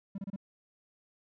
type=tone bursts; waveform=triangle; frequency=196 Hz; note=G3; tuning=in tune; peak=-33 dBFS; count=4; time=0.15-0.362 s; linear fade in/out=5 ms; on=32 ms; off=28 ms; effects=none